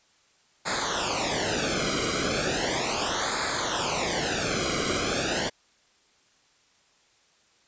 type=noise with flanger; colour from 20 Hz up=pink; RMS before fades=-27 dBFS; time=0.65-5.5 s; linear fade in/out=20 ms; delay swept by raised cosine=0.34 to 1.14 ms; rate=0.36 Hz; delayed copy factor=-0.9; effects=white hiss -63 dBFS RMS until 7.67 s + resampled to 16000 Hz